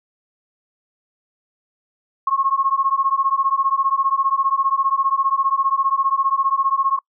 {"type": "beating tone pair", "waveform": "sine", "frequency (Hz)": [1078, 1093], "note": ["C#6", "C#6"], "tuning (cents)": [-49, -25], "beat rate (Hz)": 15, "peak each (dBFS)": -19, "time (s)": [2.27, 6.99], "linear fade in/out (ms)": 5, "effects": ["noise-tail reverb RT60 0.1 s tail -26 dB re dry"]}